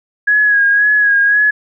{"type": "tone with vibrato", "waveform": "sine", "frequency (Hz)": 1661.2, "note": "G#6", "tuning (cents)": 0, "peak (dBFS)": -8, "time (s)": [0.27, 1.51], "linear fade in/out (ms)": 10, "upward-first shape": "sine", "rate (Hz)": 1.9, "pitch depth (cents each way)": 38, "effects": []}